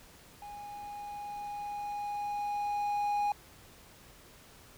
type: tone with level ramp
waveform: triangle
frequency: 823 Hz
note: G#5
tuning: 16 cents flat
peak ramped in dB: -41 to -25 dBFS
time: 0.42-3.32 s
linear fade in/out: 2 ms
effects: pink hiss -56 dBFS RMS until 4.77 s